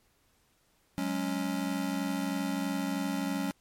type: chord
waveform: square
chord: F# suspended second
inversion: none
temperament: just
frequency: 185 / 208.1 / 277.5 Hz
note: F#3 / G#3 / C#4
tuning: 0 / +4 / +2 cents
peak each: -36 / -37 / -33 dBFS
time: 0.98-3.51 s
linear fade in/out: 0 ms
effects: pink hiss -69 dBFS RMS until 3.6 s + MP3 64 kbps